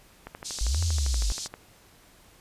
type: click train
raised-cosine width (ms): 0.5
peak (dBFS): -23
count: 17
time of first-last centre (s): 0.27-1.54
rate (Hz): 12.6
type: band-pass noise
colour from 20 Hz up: pink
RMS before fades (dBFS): -36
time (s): 0.44-1.48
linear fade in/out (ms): 20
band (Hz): 4400 to 7600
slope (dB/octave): 24
type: linear two-way sweep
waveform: sine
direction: up then down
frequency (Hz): 46.25 to 87.31 to 46.25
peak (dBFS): -23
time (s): 0.61-1.32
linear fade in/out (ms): 0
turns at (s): 0.82
effects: pink hiss -56 dBFS RMS until 2.4 s + resampled to 32000 Hz